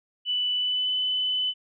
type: tone with pitch glide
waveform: sine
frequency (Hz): 2978 to 3011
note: F#7 to F#7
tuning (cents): +11 to +30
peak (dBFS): -23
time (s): 0.25-1.54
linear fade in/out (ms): 50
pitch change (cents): +19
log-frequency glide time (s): 0.56-0.93
effects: none